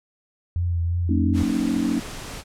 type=tone with vibrato; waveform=sine; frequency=86 Hz; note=F2; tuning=26 cents flat; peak=-20 dBFS; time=0.56-1.43 s; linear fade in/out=0 ms; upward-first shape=triangle; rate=2.9 Hz; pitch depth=39 cents each way
type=chord; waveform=sine; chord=D# minor seventh; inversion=first; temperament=equal with one note detuned; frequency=185 / 231.3 / 277.2 / 311.1 Hz; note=F#3 / A#3 / C#4 / D#4; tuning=0 / -13 / 0 / 0 cents; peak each=-29 / -24 / -24 / -26 dBFS; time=1.09-2 s; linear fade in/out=5 ms
type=noise; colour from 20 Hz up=pink; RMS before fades=-35 dBFS; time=1.33-2.44 s; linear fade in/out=50 ms
effects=low-pass 10000 Hz 12 dB/octave